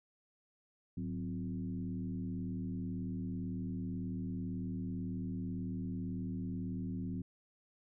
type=tone with frequency modulation; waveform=sine; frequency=180.4 Hz; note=F#3; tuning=44 cents flat; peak=-36 dBFS; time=0.97-7.22 s; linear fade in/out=5 ms; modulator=78.1 Hz; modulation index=1.2; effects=none